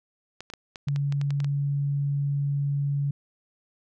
clicks, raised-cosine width 0.2 ms, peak -21 dBFS, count 11, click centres 0.406 / 0.501 / 0.537 / 0.758 / 0.885 / 0.961 / 1.124 / 1.214 / 1.306 / 1.403 / 1.445 s
sine tone, 141.7 Hz, C#3, 38 cents sharp, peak -23 dBFS, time 0.87-3.11 s, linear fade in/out 5 ms
effects none

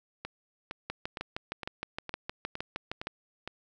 two click trains, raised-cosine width 0.3 ms, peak -18 / -21 dBFS, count 15 / 8, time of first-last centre 0.9-3.071 / 0.25-3.476 s, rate 6.45 / 2.17 Hz, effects none

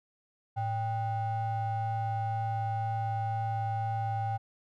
triangle ring-modulated tone, 340 Hz, F4, 46 cents flat, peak -24 dBFS, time 0.56-4.38 s, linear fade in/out 20 ms, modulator 449 Hz, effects none

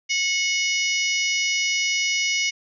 harmonic tone with a mistuned harmonic, 730 Hz, F#5, 24 cents flat, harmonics 3 / 4 / 5 / 6 / 7 / 8 / 9, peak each -23 / -27 / -36 / -36 / -28 / -29 / -35 dBFS, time 0.09-2.51 s, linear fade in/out 20 ms, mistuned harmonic 6, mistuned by +31 cents, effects none

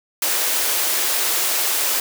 white high-pass noise, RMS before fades -20 dBFS, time 0.22-2 s, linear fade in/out 2 ms, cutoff 330 Hz, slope 24 dB/octave, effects none

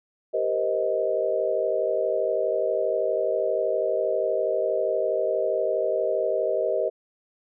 sine chord, C minor seventh, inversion second, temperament just, 392.4 / 470.9 / 523.3 / 627.9 Hz, G4 / Bb4 / C5 / Eb5, +2 / +18 / 0 / +16 cents, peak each -29 / -28 / -28 / -25 dBFS, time 0.33-6.9 s, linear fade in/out 20 ms, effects none

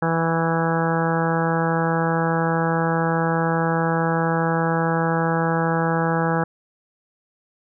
harmonic tone with a mistuned harmonic, 164.81 Hz, E3, in tune, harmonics 1 / 2 / 3 / 4 / 5 / 6 / 7 / 8 / 9 / 10, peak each -22 / -28 / -25 / -31 / -26 / -31 / -33 / -30 / -32 / -31 dBFS, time 0.02-6.44 s, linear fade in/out 5 ms, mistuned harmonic 7, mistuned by -19 cents, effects none

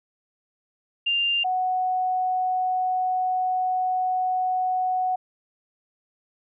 sine tone pair in turn, 2794 / 740 Hz, F7 / F#5, 0 / 0 cents, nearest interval octave + major seventh, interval 2300 cents, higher first, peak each -20 / -21 dBFS, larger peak first, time 1.06-1.44 / 1.44-5.16 s, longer second, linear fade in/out 10 ms, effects none

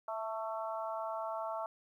harmonic tone with a mistuned harmonic, 222.4 Hz, A3, 19 cents sharp, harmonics 3 / 4 / 5 / 6, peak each -39 / -41 / -43 / -45 dBFS, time 0.08-1.66 s, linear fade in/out 2 ms, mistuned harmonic 3, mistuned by -20 cents, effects 12-bit

